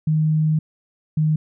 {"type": "tone pair in turn", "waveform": "sine", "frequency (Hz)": [155.56, 154.91], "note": ["D#3", "D#3"], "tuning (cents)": [0, -7], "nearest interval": "unison", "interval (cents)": 7, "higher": "first", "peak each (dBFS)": -15, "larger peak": "neither", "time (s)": [[0.07, 0.59], [1.17, 1.36]], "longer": "first", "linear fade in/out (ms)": 5, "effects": []}